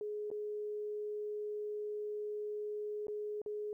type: tone with dropouts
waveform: sine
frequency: 419.7 Hz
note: G#4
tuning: 18 cents sharp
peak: -37 dBFS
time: 0.01-3.73 s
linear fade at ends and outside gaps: 1 ms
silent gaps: 0.303-0.314 / 3.069-3.082 / 3.417-3.461 s
effects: 13-bit